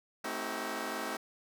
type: chord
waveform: 10% pulse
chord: A diminished seventh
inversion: none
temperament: just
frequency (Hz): 220 / 264 / 316.8 / 380.2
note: A3 / C4 / Eb4 / Gb4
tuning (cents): 0 / +16 / +31 / +47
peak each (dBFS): -33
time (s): 0.24-1.17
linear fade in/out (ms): 5
effects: none